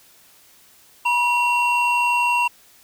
triangle tone pair together, 967.3 / 2736 Hz, B5 / F7, -36 / -36 cents, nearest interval octave + tritone, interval 1800 cents, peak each -16 / -18 dBFS, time 1.05-2.48 s, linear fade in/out 10 ms, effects tanh soft clip ceiling -8 dBFS + white hiss -52 dBFS RMS until 2.83 s

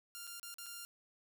5% pulse tone with dropouts, 1397 Hz, F6, in tune, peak -34 dBFS, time 0.15-0.85 s, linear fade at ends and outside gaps 0 ms, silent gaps 0.269-0.274 / 0.397-0.43 / 0.541-0.584 / 0.661-0.665 s, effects 10-bit

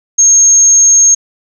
sine tone, 6480 Hz, G#8, 43 cents flat, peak -3 dBFS, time 0.18-1.15 s, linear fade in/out 10 ms, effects none

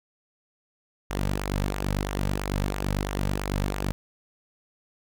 sawtooth tone with flanger, 49 Hz, G1, in tune, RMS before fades -28 dBFS, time 1.1-3.92 s, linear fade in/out 0 ms, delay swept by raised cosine 0.21 to 2.91 ms, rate 3 Hz, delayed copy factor -0.55, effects none

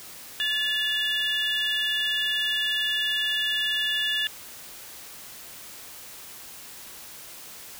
sine tone cluster, 1728 / 2841 / 3479 Hz, A6 / F7 / A7, -32 / +29 / -20 cents, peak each -27 dBFS, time 0.4-4.27 s, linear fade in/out 0 ms, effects tanh soft clip ceiling -16 dBFS + white hiss -43 dBFS RMS until 7.79 s

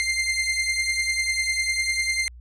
sawtooth beating tone pair, 2093 / 2103 Hz, C7 / C7, 0 / +8 cents, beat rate 10 Hz, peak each -20 / -24 dBFS, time 0-2.28 s, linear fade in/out 0 ms, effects added 60 Hz sine -41 dBFS peak until 2.4 s + resampled to 24000 Hz

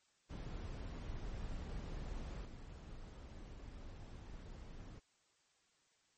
brown noise with level steps, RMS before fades -45 / -51 dBFS, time 0.29-5 s, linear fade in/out 20 ms, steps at 2.45 s, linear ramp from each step 5 ms, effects white hiss -75 dBFS RMS until 6.17 s + MP3 32 kbps

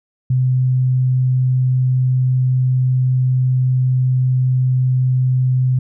sine tone, 128.2 Hz, C3, 35 cents flat, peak -12 dBFS, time 0.3-5.79 s, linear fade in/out 5 ms, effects none

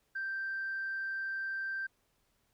sine tone, 1568 Hz, G6, in tune, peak -33 dBFS, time 0.15-1.87 s, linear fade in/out 10 ms, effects tanh soft clip ceiling -30 dBFS + pink hiss -75 dBFS RMS until 2.53 s

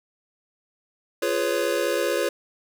square chord, C# dominant seventh, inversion first, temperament just, 346.5 / 415.8 / 498.9 / 554.4 Hz, E#4 / G#4 / B4 / C#5, -14 / +2 / +17 / 0 cents, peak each -29 / -29 / -28 / -27 dBFS, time 1.22-2.29 s, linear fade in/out 5 ms, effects none

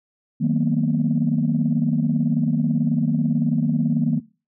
sine chord, B major seventh, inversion first, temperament equal with one note detuned, 155.56 / 185 / 228.7 / 246.9 Hz, D#3 / F#3 / A#3 / B3, 0 / 0 / -33 / 0 cents, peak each -21 / -25 / -20 / -23 dBFS, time 0.4-4.2 s, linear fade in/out 20 ms, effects noise-tail reverb RT60 0.3 s tail -19 dB re dry + tanh soft clip ceiling -9 dBFS

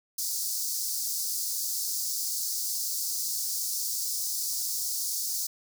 pink high-pass noise, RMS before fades -31 dBFS, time 0.18-5.47 s, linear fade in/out 5 ms, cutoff 4700 Hz, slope 48 dB/octave, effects none

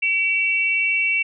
sine tone pair together, 2292 / 2709 Hz, D7 / E7, -43 / +47 cents, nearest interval minor third, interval 290 cents, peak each -20 dBFS, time 0.02-1.23 s, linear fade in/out 10 ms, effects none

